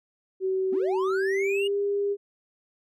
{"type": "tone with pitch glide", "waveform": "sine", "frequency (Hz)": [378.7, 403.5], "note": ["F#4", "G#4"], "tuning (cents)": [40, -50], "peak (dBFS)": -23, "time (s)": [0.4, 2.17], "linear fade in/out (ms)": 50, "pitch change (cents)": 110, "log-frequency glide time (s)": [1.01, 1.78]}
{"type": "linear sweep", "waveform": "triangle", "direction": "up", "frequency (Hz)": [215.7, 2908], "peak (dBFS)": -28, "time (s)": [0.72, 1.68], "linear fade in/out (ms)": 10}
{"effects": []}